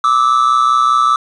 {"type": "tone pair together", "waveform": "triangle", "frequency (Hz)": [1174.7, 1299.7], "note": ["D6", "E6"], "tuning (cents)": [0, -25], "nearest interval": "major second", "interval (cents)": 175, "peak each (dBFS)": -10, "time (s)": [0.04, 1.16], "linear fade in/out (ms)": 2, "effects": ["resampled to 22050 Hz", "7-bit"]}